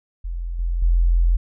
sine tone with level steps, 42.81 Hz, F1, 34 cents flat, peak -24 / -19 / -13 dBFS, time 0.24-1.37 s, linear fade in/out 10 ms, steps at 0.59 / 0.82 s, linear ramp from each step 5 ms, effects none

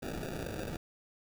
violet noise with sample-and-hold, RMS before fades -39 dBFS, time 0.02-0.77 s, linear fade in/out 10 ms, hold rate 1050 Hz, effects none

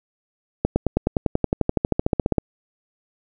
accelerating click train, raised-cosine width 2 ms, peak -4 dBFS, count 22, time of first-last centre 0.65-2.383 s, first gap 110 ms, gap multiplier 0.97, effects none

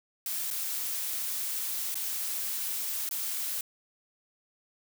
blue noise with dropouts, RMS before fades -33 dBFS, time 0.26-3.61 s, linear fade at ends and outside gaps 2 ms, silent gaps 0.504-0.51 / 1.944-1.954 / 3.091-3.11 s, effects none

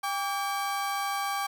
35% pulse tone pair together, 799 / 1153.3 Hz, G5 / D6, +33 / -32 cents, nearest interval tritone, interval 635 cents, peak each -29 / -30 dBFS, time 0.03-1.47 s, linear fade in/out 10 ms, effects none

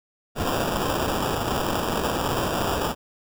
blue noise with sample-and-hold, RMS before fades -25 dBFS, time 0.35-2.95 s, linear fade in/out 50 ms, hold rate 2100 Hz, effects none

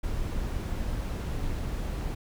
brown noise, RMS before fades -31 dBFS, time 0.03-2.15 s, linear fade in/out 10 ms, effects none

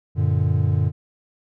triangle chord, Gb augmented, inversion none, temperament equal with one note detuned, 94.39 / 116.54 / 146.83 Hz, Gb2 / Bb2 / D3, +35 / 0 / 0 cents, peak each -18 / -20 / -20 dBFS, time 0.15-0.92 s, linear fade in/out 50 ms, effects none

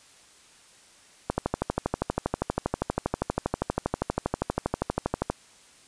click train, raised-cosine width 1 ms, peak -10 dBFS, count 51, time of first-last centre 1.3-5.3 s, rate 12.5 Hz, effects white hiss -55 dBFS RMS until 5.87 s + resampled to 22050 Hz

